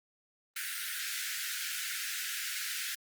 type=high-pass noise; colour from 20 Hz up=pink; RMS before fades=-37 dBFS; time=0.56-2.95 s; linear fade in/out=5 ms; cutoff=1400 Hz; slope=96 dB/octave; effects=Opus 32 kbps